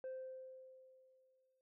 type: tone with exponential decay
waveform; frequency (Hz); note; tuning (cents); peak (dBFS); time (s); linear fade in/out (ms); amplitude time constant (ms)
sine; 520; C5; -11; -40; 0.04-1.61; 1; 340
effects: noise-tail reverb RT60 0.2 s tail -19 dB re dry + tanh soft clip ceiling -42 dBFS